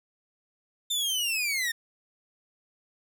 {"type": "linear sweep", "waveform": "sawtooth", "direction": "down", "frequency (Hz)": [3600, 1800], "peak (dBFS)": -23, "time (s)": [0.9, 1.72], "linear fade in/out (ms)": 10, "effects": []}